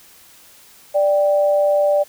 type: tone pair together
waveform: sine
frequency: 587.3 / 784 Hz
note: D5 / G5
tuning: 0 / 0 cents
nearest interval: perfect fourth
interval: 500 cents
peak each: -13 / -23 dBFS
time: 0.94-2.04 s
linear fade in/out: 20 ms
effects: white hiss -47 dBFS RMS until 2.08 s